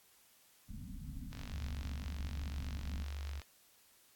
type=low-pass noise; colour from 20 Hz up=pink; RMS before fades=-46 dBFS; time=0.68-3.05 s; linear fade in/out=20 ms; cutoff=270 Hz; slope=96 dB/octave
type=click train; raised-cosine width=0.2 ms; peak=-32 dBFS; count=101; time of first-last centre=1.33-3.418 s; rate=47.9 Hz
type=tone; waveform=sine; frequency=71.1 Hz; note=C#2; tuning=45 cents sharp; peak=-39 dBFS; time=1.52-3.41 s; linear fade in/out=20 ms
effects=white hiss -66 dBFS RMS until 4.15 s + AAC 64 kbps